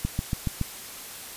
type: click train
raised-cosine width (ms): 5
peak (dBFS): -13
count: 5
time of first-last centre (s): 0.05-0.613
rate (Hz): 7.1
effects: white hiss -40 dBFS RMS until 1.36 s + resampled to 32000 Hz